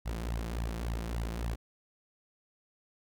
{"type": "tone with flanger", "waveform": "sawtooth", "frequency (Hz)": 57, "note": "A#1", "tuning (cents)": -38, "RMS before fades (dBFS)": -35, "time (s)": [0.05, 1.56], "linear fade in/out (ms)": 20, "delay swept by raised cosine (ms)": [1, 5.9], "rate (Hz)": 3.5, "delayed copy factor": 0.85, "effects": []}